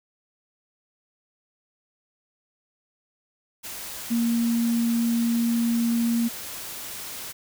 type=tone in noise; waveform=sine; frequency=233.1 Hz; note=A#3; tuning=in tune; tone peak=-20 dBFS; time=4.1-6.29 s; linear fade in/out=20 ms; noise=white; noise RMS=-36 dBFS; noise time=3.63-7.33 s; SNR=+13 dB; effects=none